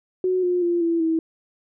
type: tone with pitch steps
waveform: sine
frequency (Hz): 368.9 / 357.2 / 345.8 / 334.8 / 324.1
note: F#4 / F4 / F4 / E4 / E4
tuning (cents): -5 / +39 / -17 / +27 / -29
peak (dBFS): -18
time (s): 0.24-1.19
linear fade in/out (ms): 2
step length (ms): 190
effects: none